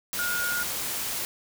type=tone in noise; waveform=sine; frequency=1431 Hz; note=F6; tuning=42 cents sharp; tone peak=-27 dBFS; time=0.19-0.63 s; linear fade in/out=0 ms; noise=white; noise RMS=-31 dBFS; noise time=0.13-1.25 s; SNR=+1 dB; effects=none